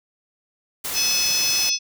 white noise, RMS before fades -28 dBFS, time 0.84-1.7 s, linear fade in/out 10 ms
harmonic tone, 860 Hz, A5, 40 cents flat, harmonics 3 / 4 / 5 / 6 / 7, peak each -27 / -31 / -31 / -22 / -23 dBFS, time 0.93-1.79 s, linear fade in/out 50 ms
effects none

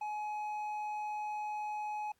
sine tone with hard clipping, 844 Hz, G#5, 28 cents sharp, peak -37 dBFS, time 0.01-2.12 s, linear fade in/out 5 ms, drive 5 dB, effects pink hiss -75 dBFS RMS until 2.19 s + AAC 64 kbps

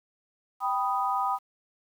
sine chord, G augmented, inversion none, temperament equal, 784 / 987.8 / 1244.5 Hz, G5 / B5 / D#6, 0 / 0 / 0 cents, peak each -29 dBFS, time 0.6-1.39 s, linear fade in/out 50 ms, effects 9-bit

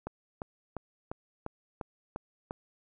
click train, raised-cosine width 1 ms, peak -22 dBFS, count 8, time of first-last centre 0.07-2.509 s, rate 2.87 Hz, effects none

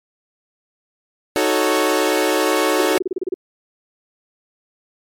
sawtooth chord, D# half-diminished seventh, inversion none, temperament equal, 311.1 / 370 / 440 / 554.4 Hz, D#4 / F#4 / A4 / C#5, 0 / 0 / 0 / 0 cents, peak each -17 dBFS, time 1.36-2.98 s, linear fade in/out 0 ms
sine tone bursts, 370 Hz, F#4, in tune, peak -17 dBFS, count 11, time 2.79-3.342 s, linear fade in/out 5 ms, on 22 ms, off 31 ms
effects MP3 64 kbps

